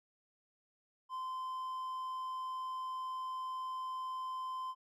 triangle tone, 1033 Hz, C6, 22 cents flat, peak -36 dBFS, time 1.09-4.75 s, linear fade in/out 50 ms, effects none

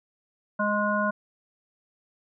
harmonic tone with a mistuned harmonic, 207.6 Hz, G#3, in tune, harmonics 1 / 3 / 5 / 7, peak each -28 / -28 / -28 / -28 dBFS, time 0.59-1.11 s, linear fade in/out 10 ms, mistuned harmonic 5, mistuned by +16 cents, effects none

